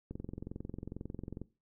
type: click train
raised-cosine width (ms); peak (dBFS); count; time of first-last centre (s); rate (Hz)
3; -28; 30; 0.11-1.416; 22.2
effects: noise-tail reverb RT60 0.3 s tail -19 dB re dry